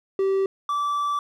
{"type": "tone pair in turn", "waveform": "triangle", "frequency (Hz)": [387.3, 1160.6], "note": ["G4", "D6"], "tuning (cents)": [-21, -21], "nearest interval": "octave + perfect fifth", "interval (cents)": 1900, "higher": "second", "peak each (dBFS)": [-17, -20], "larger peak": "first", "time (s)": [[0.19, 0.46], [0.69, 1.19]], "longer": "second", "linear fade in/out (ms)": 2, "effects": []}